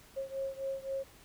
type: beating tone pair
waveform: sine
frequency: 539 / 542.8 Hz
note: C#5 / C#5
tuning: -49 / -36 cents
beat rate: 3.8 Hz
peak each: -37 / -39 dBFS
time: 0.16-1.04 s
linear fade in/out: 20 ms
effects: pink hiss -58 dBFS RMS until 1.24 s